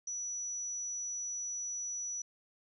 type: tone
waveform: sine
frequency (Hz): 5900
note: F#8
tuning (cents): -6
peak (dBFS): -36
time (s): 0.07-2.22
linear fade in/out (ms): 5
effects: none